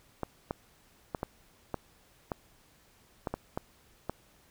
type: clicks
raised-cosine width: 1 ms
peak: -18 dBFS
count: 10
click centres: 0.233 / 0.509 / 1.148 / 1.231 / 1.743 / 2.318 / 3.272 / 3.34 / 3.575 / 4.096 s
effects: pink hiss -63 dBFS RMS until 4.5 s